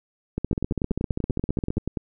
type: two click trains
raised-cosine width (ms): 3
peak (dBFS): -13 / -12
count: 16 / 22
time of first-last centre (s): 0.53-1.972 / 0.38-1.771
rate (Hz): 10.4 / 15.1
effects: none